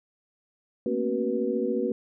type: tone cluster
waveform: sine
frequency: 224.5 / 238.7 / 272.7 / 375.6 / 484.7 Hz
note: A3 / A#3 / C#4 / F#4 / B4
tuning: +35 / +41 / -28 / +26 / -32 cents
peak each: -34 / -31 / -32 / -29 / -29 dBFS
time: 0.86-1.92 s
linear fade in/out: 2 ms
effects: none